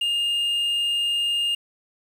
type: tone with quantisation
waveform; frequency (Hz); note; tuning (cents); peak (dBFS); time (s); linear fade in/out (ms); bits
triangle; 2826; F7; +20; -19; 0.01-1.55; 5; 8
effects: none